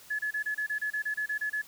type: tone bursts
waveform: sine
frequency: 1709 Hz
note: G#6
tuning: 49 cents sharp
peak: -28 dBFS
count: 13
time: 0.1-1.619 s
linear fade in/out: 10 ms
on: 91 ms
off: 28 ms
effects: white hiss -53 dBFS RMS until 1.67 s